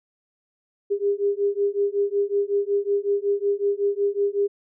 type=beating tone pair; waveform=sine; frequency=400.9 / 406.3 Hz; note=G4 / G#4; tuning=+39 / -38 cents; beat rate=5.4 Hz; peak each=-23 dBFS; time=0.9-4.48 s; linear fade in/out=20 ms; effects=none